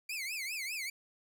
sawtooth tone with vibrato, 2317 Hz, D7, 24 cents flat, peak -33 dBFS, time 0.09-0.9 s, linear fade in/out 5 ms, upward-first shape triangle, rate 5 Hz, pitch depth 250 cents each way, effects none

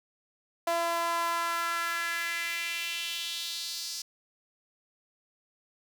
sawtooth tone with high-pass filter sweep, 337.9 Hz, E4, 43 cents sharp, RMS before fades -32 dBFS, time 0.67-4.02 s, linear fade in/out 5 ms, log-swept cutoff 720 to 5200 Hz, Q 3, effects none

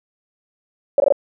sine tone bursts, 563 Hz, C#5, 27 cents sharp, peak -9 dBFS, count 4, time 0.98-1.124 s, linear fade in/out 2 ms, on 21 ms, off 20 ms, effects none

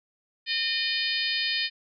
harmonic tone, 610 Hz, D#5, 34 cents flat, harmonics 3 / 4 / 5 / 6 / 7 / 8, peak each -32 / -32 / -32 / -32 / -32 / -32 dBFS, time 0.46-1.7 s, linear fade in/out 50 ms, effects none

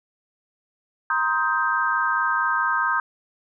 sine chord, C minor seventh, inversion third, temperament just, 941.9 / 1046.5 / 1255.8 / 1569.8 Hz, Bb5 / C6 / Eb6 / G6, +18 / 0 / +16 / +2 cents, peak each -27 / -27 / -24 / -23 dBFS, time 1.1-3 s, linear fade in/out 2 ms, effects none

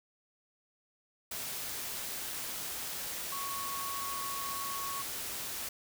sine tone in noise, 1109 Hz, C#6, in tune, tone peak -38 dBFS, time 3.32-5.02 s, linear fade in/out 5 ms, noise white, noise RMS -39 dBFS, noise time 1.31-5.69 s, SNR -2 dB, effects none

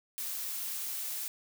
blue noise, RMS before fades -37 dBFS, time 0.18-1.28 s, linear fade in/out 0 ms, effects none

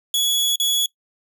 sawtooth tone with dropouts, 3378 Hz, G#7, 29 cents sharp, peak -14 dBFS, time 0.14-0.86 s, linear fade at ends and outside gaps 2 ms, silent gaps 0.558-0.599 s, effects noise-tail reverb RT60 0.1 s tail -22 dB re dry

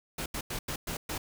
pink noise bursts at uneven times, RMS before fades -35 dBFS, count 6, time 0.18-0.26 / 0.34-0.41 / 0.5-0.59 / 0.68-0.76 / 0.87-0.97 / 1.09-1.18 s, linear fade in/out 5 ms, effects none

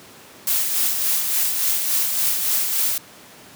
blue noise with tremolo, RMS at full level -19 dBFS, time 0.47-2.98 s, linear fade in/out 2 ms, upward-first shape sine, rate 3.5 Hz, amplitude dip 40%, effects pink hiss -44 dBFS RMS until 3.55 s + high-pass 150 Hz 12 dB/octave

